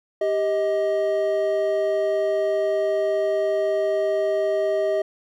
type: tone pair together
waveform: triangle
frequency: 394.2 / 629 Hz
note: G4 / D#5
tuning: +10 / +19 cents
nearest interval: minor sixth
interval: 809 cents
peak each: -22 / -19 dBFS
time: 0.21-5.02 s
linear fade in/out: 5 ms
effects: none